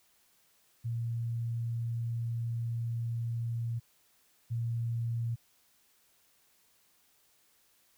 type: tone pair in turn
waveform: sine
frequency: 116.54 / 116.54 Hz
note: A#2 / A#2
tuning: 0 / 0 cents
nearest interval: unison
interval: 0 cents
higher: neither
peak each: -31 / -30 dBFS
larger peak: second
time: 0.84-3.8 / 4.5-5.36 s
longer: first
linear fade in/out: 20 ms
effects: white hiss -68 dBFS RMS until 7.97 s